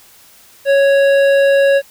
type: tone with hard clipping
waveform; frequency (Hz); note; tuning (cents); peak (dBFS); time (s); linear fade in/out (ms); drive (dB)
sine; 554.4; C#5; 0; -10; 0.65-1.82; 50; 11
effects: white hiss -45 dBFS RMS until 1.9 s